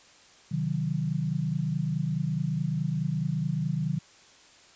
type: chord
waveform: sine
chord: C diminished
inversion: none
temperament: equal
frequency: 130.81 / 155.56 / 185 Hz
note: C3 / Eb3 / Gb3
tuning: 0 / 0 / 0 cents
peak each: -32 / -28 / -32 dBFS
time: 0.51-3.99 s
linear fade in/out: 10 ms
effects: white hiss -55 dBFS RMS until 4.75 s + resampled to 16000 Hz